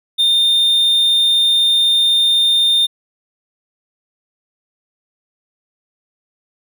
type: tone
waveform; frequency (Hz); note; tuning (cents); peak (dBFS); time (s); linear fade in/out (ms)
triangle; 3628; A#7; -48; -9; 0.18-2.87; 20
effects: none